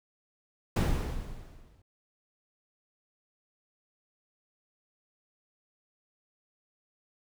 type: noise with exponential decay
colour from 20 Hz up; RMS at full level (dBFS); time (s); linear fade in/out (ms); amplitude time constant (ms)
brown; -21; 0.76-1.82; 5; 230
effects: none